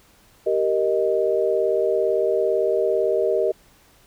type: chord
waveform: sine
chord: Eb major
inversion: first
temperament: just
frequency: 388.9 / 466.7 / 622.3 Hz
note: G4 / Bb4 / Eb5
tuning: -14 / +2 / 0 cents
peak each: -22 dBFS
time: 0.46-3.52 s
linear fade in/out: 10 ms
effects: pink hiss -55 dBFS RMS until 4.06 s